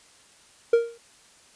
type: tone with exponential decay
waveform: triangle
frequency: 466.2 Hz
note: A#4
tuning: in tune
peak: -10 dBFS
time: 0.73-0.98 s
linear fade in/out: 5 ms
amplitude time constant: 54 ms
effects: white hiss -55 dBFS RMS until 1.55 s + resampled to 22050 Hz